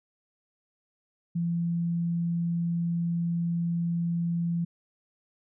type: tone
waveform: sine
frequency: 170 Hz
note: F3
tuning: 46 cents flat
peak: -25 dBFS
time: 1.35-4.65 s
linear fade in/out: 10 ms
effects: none